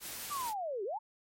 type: noise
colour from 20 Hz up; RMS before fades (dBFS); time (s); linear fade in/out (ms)
white; -42; 0-0.54; 50
type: linear two-way sweep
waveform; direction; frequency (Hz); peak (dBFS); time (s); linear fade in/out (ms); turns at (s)
sine; down then up; 1200 to 368.4 to 931; -34; 0.3-0.99; 20; 0.84
effects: MP3 64 kbps

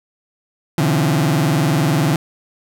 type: tone with vibrato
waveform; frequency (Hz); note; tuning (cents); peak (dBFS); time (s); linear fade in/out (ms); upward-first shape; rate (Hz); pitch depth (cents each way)
30% pulse; 150; D3; +37; -11; 0.78-2.16; 2; sine; 20; 270
effects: none

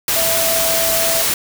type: tone in noise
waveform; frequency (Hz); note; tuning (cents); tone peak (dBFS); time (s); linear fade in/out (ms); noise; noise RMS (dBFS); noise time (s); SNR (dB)
sine; 660; E5; +2; -20; 0.16-1.22; 2; white; -17; 0.08-1.34; -6
effects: none

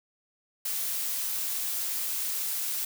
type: noise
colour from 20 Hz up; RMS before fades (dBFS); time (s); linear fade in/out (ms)
blue; -31; 0.65-2.85; 5
effects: none

